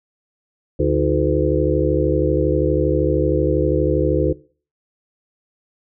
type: harmonic tone with a mistuned harmonic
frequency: 72.7 Hz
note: D2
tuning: 17 cents flat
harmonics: 1 / 2 / 4 / 5 / 6 / 7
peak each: -22 / -22 / -22 / -22 / -22 / -22 dBFS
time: 0.79-4.33 s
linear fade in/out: 10 ms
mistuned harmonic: 4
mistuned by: +120 cents
effects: noise-tail reverb RT60 0.4 s tail -20 dB re dry